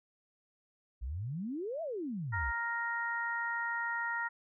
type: exponential two-way sweep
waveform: sine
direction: up then down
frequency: 54.5 to 684 to 54.5 Hz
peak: -35 dBFS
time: 1.01-2.52 s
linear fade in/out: 20 ms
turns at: 1.82 s
type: harmonic tone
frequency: 466.7 Hz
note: A#4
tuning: 2 cents sharp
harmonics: 2 / 3 / 4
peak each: -38 / -37 / -36 dBFS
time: 2.32-4.29 s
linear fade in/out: 20 ms
effects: none